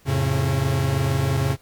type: chord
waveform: 45% pulse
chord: F augmented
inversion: none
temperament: equal with one note detuned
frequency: 87.31 / 110 / 136.13 Hz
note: F2 / A2 / C#3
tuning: 0 / 0 / -31 cents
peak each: -26 / -26 / -21 dBFS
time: 0.05-1.57 s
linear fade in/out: 50 ms
effects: pink hiss -56 dBFS RMS until 1.61 s